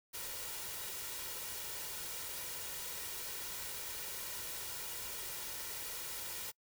white noise with comb filter, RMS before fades -43 dBFS, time 0.13-6.52 s, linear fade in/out 20 ms, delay 2.1 ms, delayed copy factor +0.5, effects noise-tail reverb RT60 0.1 s tail -26 dB re dry

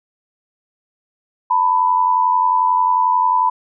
sine tone pair together, 898.8 / 990 Hz, A5 / B5, +37 / +4 cents, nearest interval major second, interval 167 cents, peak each -19 / -13 dBFS, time 1.5-3.5 s, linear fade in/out 10 ms, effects none

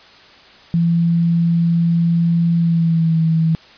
sine tone with pitch glide, 168.7 to 162.01 Hz, E3 to E3, +40 to -30 cents, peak -12 dBFS, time 0.74-3.55 s, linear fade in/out 0 ms, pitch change -70 cents, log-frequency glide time 2.58-3.19 s, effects white hiss -44 dBFS RMS until 3.77 s + resampled to 11025 Hz

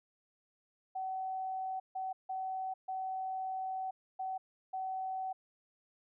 sine tone bursts at uneven times, 757 Hz, F#5, 39 cents sharp, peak -35 dBFS, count 6, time 0.95-1.8 / 1.95-2.13 / 2.29-2.74 / 2.88-3.91 / 4.19-4.38 / 4.73-5.33 s, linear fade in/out 10 ms, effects none

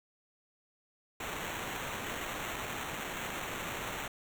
white noise with sample-and-hold, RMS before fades -39 dBFS, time 1.2-4.08 s, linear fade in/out 5 ms, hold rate 4900 Hz, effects none

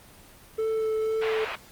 triangle tone with vibrato, 440 Hz, A4, in tune, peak -22 dBFS, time 0.58-1.45 s, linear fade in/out 10 ms, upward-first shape sine, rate 2 Hz, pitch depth 10 cents each way
white band-pass noise, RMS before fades -34 dBFS, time 1.21-1.56 s, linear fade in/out 10 ms, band 510 to 2700 Hz, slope 24 dB/octave
effects pink hiss -51 dBFS RMS until 1.71 s + Opus 24 kbps

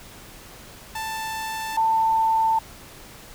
sawtooth / sine tone pair in turn, 884 / 892.2 Hz, A5 / A5, +8 / +24 cents, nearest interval unison, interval 16 cents, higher second, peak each -24 / -17 dBFS, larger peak second, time 0.95-1.77 / 1.77-2.59 s, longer neither, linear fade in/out 5 ms, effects pink hiss -44 dBFS RMS until 3.34 s

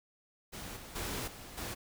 pink noise with level steps, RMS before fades -44 / -49 / -38 / -49 / -40 dBFS, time 0.52-1.75 s, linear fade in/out 20 ms, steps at 0.76 / 0.95 / 1.27 / 1.57 s, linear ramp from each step 10 ms, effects none

